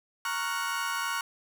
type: chord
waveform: 35% pulse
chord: Gb major seventh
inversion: first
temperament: equal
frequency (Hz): 932.3 / 1108.7 / 1396.9 / 1480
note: Bb5 / Db6 / F6 / Gb6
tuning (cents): 0 / 0 / 0 / 0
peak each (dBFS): -35 / -32 / -34 / -33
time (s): 0.25-1.21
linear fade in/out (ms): 2
effects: none